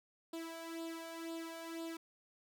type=tone with flanger; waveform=sawtooth; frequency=329.6 Hz; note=E4; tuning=in tune; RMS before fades=-45 dBFS; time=0.33-1.97 s; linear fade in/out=5 ms; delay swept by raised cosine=0.24 to 1.34 ms; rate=2 Hz; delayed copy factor=+0.7; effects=none